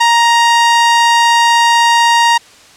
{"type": "tone", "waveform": "sawtooth", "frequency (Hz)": 936, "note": "A#5", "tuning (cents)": 7, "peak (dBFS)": -3, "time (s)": [0, 2.38], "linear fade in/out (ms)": 10, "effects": ["white hiss -41 dBFS RMS until 2.76 s", "low-pass 7000 Hz 12 dB/octave"]}